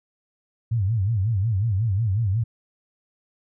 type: tone with vibrato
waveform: sine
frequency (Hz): 104.8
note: G#2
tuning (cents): +16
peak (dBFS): -19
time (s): 0.71-2.44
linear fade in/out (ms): 10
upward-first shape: sine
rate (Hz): 5.5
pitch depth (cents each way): 210
effects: none